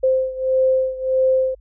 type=beating tone pair; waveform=sine; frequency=521 / 522.6 Hz; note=C5 / C5; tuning=-7 / -2 cents; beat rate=1.6 Hz; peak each=-17 / -20 dBFS; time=0.03-1.55 s; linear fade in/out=10 ms; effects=added 50 Hz sine -46 dBFS peak until 1.6 s